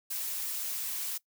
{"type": "noise with flanger", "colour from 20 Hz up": "blue", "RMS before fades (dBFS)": -35, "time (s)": [0.1, 1.18], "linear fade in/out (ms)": 10, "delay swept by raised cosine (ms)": [1.3, 6.4], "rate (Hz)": 2.6, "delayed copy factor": -0.5, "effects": ["noise-tail reverb RT60 0.1 s tail -20 dB re dry"]}